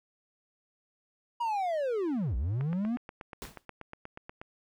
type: linear two-way sweep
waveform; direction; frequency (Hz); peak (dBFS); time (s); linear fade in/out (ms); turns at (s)
triangle; down then up; 968 to 54 to 250.7; -26; 1.4-2.97; 10; 2.36
type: click train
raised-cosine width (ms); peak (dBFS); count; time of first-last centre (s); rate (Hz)
0.5; -27; 16; 2.61-4.415; 8.31
type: noise with exponential decay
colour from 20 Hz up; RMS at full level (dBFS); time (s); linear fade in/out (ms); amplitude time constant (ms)
pink; -39; 3.42-3.65; 0; 49
effects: none

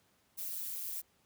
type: noise with amplitude modulation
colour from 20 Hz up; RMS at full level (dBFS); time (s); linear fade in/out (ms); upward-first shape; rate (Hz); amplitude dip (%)
violet; -36; 0.37-1.02; 20; sine; 180; 90
effects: pink hiss -71 dBFS RMS until 1.25 s + high-pass 80 Hz 12 dB/octave

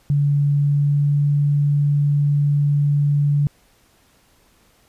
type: tone with pitch glide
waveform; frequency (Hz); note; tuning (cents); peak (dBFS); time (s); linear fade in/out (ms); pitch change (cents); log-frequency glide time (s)
sine; 143.6 to 144.6; D3 to D3; -39 to -27; -14; 0.1-3.47; 0; +12; 0.57-1.26
effects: pink hiss -57 dBFS RMS until 4.88 s + resampled to 32000 Hz

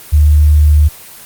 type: tone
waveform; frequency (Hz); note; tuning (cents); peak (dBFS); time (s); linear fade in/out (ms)
sine; 74.9; D2; +35; -4; 0.12-0.89; 20
effects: white hiss -34 dBFS RMS until 1.25 s + Opus 24 kbps

